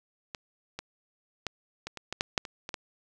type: clicks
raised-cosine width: 0.2 ms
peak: -19 / -19 / -14 / -19 / -22 / -16 / -9 / -7 / -22 / -20 / -16 dBFS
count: 11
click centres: 0.348 / 0.79 / 1.467 / 1.87 / 1.973 / 2.126 / 2.209 / 2.378 / 2.452 / 2.691 / 2.742 s
effects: none